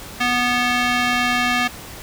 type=tone with band-pass filter; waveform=square; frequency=245.4 Hz; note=B3; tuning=11 cents flat; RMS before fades=-19 dBFS; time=0.2-1.68 s; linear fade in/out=10 ms; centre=2200 Hz; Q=1.1; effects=pink hiss -36 dBFS RMS until 2.02 s